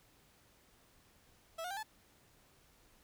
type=tone with pitch steps; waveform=30% pulse; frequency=656 / 719.5 / 789.2 / 865.6 Hz; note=E5 / F#5 / G5 / A5; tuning=-9 / -49 / +11 / -29 cents; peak=-37 dBFS; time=1.58-1.832 s; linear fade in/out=10 ms; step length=63 ms; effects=pink hiss -67 dBFS RMS until 3.03 s